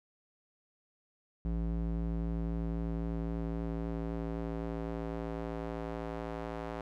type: tone with band-pass filter sweep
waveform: square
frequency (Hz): 56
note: A1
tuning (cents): +31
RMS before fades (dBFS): -36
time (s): 1.45-6.81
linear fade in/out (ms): 0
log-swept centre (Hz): 140 to 700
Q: 0.81
effects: none